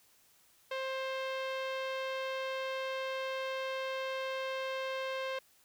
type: tone with low-pass filter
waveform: sawtooth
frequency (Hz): 528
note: C5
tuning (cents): +16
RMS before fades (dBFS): -37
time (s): 0.71-5.39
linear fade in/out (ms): 5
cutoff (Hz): 3300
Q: 1.4
effects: white hiss -66 dBFS RMS until 5.64 s